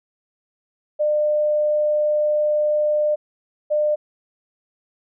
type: tone pair in turn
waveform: sine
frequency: 601 / 601 Hz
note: D5 / D5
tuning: +40 / +40 cents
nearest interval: unison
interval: 0 cents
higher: neither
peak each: -16 dBFS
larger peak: neither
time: 0.99-3.16 / 3.7-3.96 s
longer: first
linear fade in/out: 20 ms
effects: none